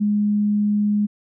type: tone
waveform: sine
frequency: 207.7 Hz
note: G#3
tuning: in tune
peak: -16 dBFS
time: 0-1.07 s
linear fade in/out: 20 ms
effects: none